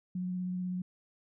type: tone with vibrato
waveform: sine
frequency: 181.8 Hz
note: F#3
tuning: 30 cents flat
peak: -32 dBFS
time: 0.15-0.82 s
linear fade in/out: 5 ms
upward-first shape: sine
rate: 16 Hz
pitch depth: 13 cents each way
effects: none